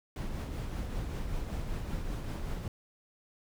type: noise with tremolo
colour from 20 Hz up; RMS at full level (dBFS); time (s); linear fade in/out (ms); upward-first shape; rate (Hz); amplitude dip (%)
brown; -34; 0.16-2.68; 2; triangle; 5.2; 40
effects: none